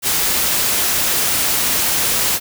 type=noise; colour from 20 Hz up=white; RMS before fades=-17 dBFS; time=0.02-2.4 s; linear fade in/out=50 ms; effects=none